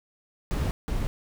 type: noise bursts at uneven times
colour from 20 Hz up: brown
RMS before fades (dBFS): -27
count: 2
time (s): 0.51-0.71 / 0.88-1.07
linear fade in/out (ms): 0
effects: none